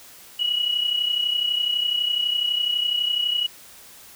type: tone pair together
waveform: sine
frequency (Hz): 2890 / 2922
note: F#7 / F#7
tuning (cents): -41 / -22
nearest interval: unison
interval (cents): 19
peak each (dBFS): -27 / -21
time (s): 0.39-3.47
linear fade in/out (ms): 10
effects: white hiss -46 dBFS RMS until 4.15 s